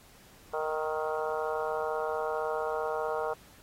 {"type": "harmonic tone with a mistuned harmonic", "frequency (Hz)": 155.56, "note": "D#3", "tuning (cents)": 0, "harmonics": [3, 4, 5, 6, 7, 8, 9], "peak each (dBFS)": [-33, -35, -37, -39, -40, -41, -42], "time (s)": [0.53, 3.34], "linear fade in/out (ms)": 10, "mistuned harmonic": 8, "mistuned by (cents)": 30, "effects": ["pink hiss -57 dBFS RMS until 3.62 s", "AAC 48 kbps"]}